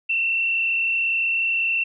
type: tone with frequency modulation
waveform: sine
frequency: 2699 Hz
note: E7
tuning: 40 cents sharp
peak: -19 dBFS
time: 0.09-1.84 s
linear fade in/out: 10 ms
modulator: 36.3 Hz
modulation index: 1.3
effects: none